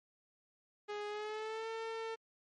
sawtooth tone with pitch glide, 415.3 to 450.3 Hz, G#4 to A4, 0 to +40 cents, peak -35 dBFS, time 0.88-2.16 s, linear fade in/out 20 ms, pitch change +140 cents, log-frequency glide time 1.08-1.68 s, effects low-pass 4000 Hz 12 dB/octave + MP3 48 kbps

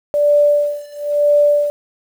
sine tone with tremolo, 585 Hz, D5, 7 cents flat, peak -8 dBFS, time 0.14-1.7 s, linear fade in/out 0 ms, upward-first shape sine, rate 1 Hz, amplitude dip 95%, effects 7-bit

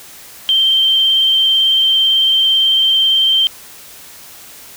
sine tone with vibrato, 3136 Hz, G7, in tune, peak -9 dBFS, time 0.49-3.47 s, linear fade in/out 0 ms, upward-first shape triangle, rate 18 Hz, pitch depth 21 cents each way, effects white hiss -37 dBFS RMS until 4.76 s

